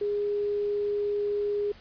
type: tone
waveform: sine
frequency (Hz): 411.2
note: G#4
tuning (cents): -17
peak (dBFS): -25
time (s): 0.01-1.72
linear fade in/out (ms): 5
effects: pink hiss -52 dBFS RMS until 1.8 s + resampled to 11025 Hz